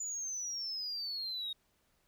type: exponential sweep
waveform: sine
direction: down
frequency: 7040 to 3729 Hz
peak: -35 dBFS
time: 0-1.53 s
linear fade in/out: 5 ms
effects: tanh soft clip ceiling -33 dBFS + pink hiss -74 dBFS RMS until 2.07 s